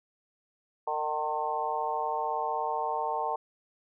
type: harmonic tone with a mistuned harmonic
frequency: 152.7 Hz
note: D#3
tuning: 32 cents flat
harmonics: 3 / 4 / 5 / 6 / 7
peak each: -37 / -37 / -33 / -32 / -36 dBFS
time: 0.87-3.36 s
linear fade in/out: 5 ms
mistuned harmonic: 6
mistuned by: -32 cents
effects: none